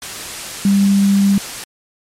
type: tone in noise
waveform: sine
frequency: 198.4 Hz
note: G3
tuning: 21 cents sharp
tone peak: -9 dBFS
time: 0.65-1.38 s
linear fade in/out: 2 ms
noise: white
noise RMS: -27 dBFS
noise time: 0.02-1.64 s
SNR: +15 dB
effects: low-pass 10000 Hz 12 dB/octave + MP3 64 kbps